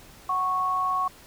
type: tone pair together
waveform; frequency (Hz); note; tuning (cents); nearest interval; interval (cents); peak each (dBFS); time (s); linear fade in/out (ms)
sine; 744 / 1104; F#5 / C#6; +9 / -7; perfect fifth; 684; -31 / -23; 0.29-1.08; 5
effects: pink hiss -50 dBFS RMS until 1.26 s